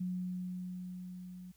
sine tone with level ramp, 181.8 Hz, F#3, 30 cents flat, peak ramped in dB -33 to -46 dBFS, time 0-1.52 s, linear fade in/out 10 ms, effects added 60 Hz sine -68 dBFS peak until 1.56 s + white hiss -70 dBFS RMS until 1.56 s

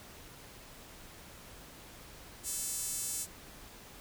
sawtooth tone with high-pass filter, 440 Hz, A4, in tune, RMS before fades -37 dBFS, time 2.43-3.27 s, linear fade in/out 50 ms, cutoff 7800 Hz, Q 2, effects pink hiss -52 dBFS RMS until 4 s

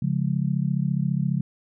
sine chord, Db major, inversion none, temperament just, 138.59 / 173.24 / 207.9 Hz, Db3 / F3 / Ab3, 0 / -14 / +2 cents, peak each -24 / -25 / -29 dBFS, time 0.02-1.41 s, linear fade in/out 5 ms, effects none

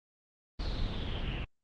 brown noise with low-pass filter sweep, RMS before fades -34 dBFS, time 0.59-1.45 s, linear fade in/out 10 ms, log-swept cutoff 4400 to 2700 Hz, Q 7.9, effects Opus 24 kbps

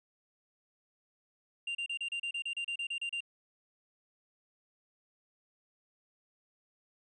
triangle tone bursts, 2784 Hz, F7, 6 cents flat, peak -32 dBFS, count 14, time 1.67-3.206 s, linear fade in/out 5 ms, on 80 ms, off 32 ms, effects resampled to 22050 Hz

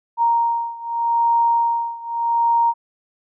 sine beating tone pair, 932.3 / 933.12 Hz, A#5 / A#5, 0 / +1 cents, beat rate 0.82 Hz, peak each -18 / -20 dBFS, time 0.17-2.74 s, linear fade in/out 50 ms, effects none

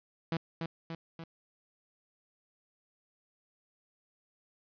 sawtooth tone with echo, 164.81 Hz, E3, in tune, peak -26 dBFS, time 0.32-0.37 s, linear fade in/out 2 ms, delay 290 ms, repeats 3, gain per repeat -4 dB, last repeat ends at 1.24 s, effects resampled to 11025 Hz + 10-bit

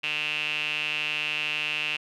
sawtooth tone with band-pass filter, 151.1 Hz, D3, 50 cents sharp, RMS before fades -29 dBFS, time 0.03-1.97 s, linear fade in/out 10 ms, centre 2700 Hz, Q 9.9, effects none

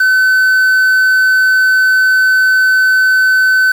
triangle tone with quantisation, 1519 Hz, F#6, 45 cents sharp, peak -5 dBFS, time 0-3.72 s, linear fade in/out 5 ms, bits 5, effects none

